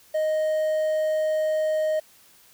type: tone with quantisation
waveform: triangle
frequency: 622.3 Hz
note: D#5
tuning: in tune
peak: -19 dBFS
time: 0.14-2 s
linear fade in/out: 10 ms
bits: 8
effects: white hiss -55 dBFS RMS until 2.53 s